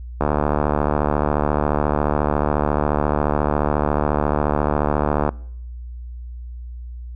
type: click train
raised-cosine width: 1 ms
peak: -4 dBFS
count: 378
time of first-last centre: 0.21-5.291 s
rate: 74.2 Hz
effects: noise-tail reverb RT60 0.7 s tail -25 dB re dry + added 60 Hz sine -30 dBFS peak until 7.15 s